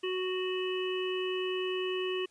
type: harmonic tone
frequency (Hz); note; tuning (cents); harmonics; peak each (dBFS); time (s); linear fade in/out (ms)
370; F#4; 0; 1 / 3 / 5 / 7 / 8; -31 / -43 / -45 / -42 / -39; 0.03-2.26; 10
effects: white hiss -66 dBFS RMS until 2.3 s + resampled to 22050 Hz